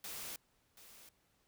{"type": "noise with echo", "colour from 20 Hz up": "white", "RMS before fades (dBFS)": -45, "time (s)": [0.04, 0.36], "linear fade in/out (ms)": 2, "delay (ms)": 730, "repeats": 1, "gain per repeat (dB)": -13, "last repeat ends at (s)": 1.09, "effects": ["pink hiss -75 dBFS RMS until 1.47 s"]}